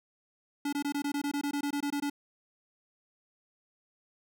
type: tone bursts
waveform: square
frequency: 286.4 Hz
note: D4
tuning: 43 cents flat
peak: -30 dBFS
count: 15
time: 0.65-2.099 s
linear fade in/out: 5 ms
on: 77 ms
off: 21 ms
effects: none